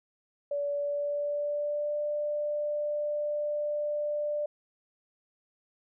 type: tone with pitch glide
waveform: sine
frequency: 574 to 592.5 Hz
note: D5 to D5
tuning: -40 to +15 cents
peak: -28 dBFS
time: 0.51-4.46 s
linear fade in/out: 5 ms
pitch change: +55 cents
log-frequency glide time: 0.69-1.99 s
effects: none